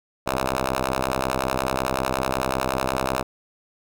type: ring-modulated tone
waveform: 5% pulse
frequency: 65.41 Hz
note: C2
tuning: in tune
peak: -8 dBFS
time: 0.26-3.23 s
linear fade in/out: 10 ms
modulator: 616 Hz
effects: none